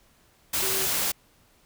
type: tone in noise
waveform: sine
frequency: 383.3 Hz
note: G4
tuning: 39 cents flat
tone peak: -33 dBFS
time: 0.62-0.86 s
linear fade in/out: 10 ms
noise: white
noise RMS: -26 dBFS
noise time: 0.53-1.12 s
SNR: -10 dB
effects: pink hiss -61 dBFS RMS until 1.65 s